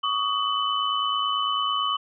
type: tone cluster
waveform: sine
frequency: 1128 / 1237 / 3007 Hz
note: C#6 / D#6 / F#7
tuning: +30 / -10 / +27 cents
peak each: -25 / -29 / -27 dBFS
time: 0.03-1.97 s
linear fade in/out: 10 ms
effects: none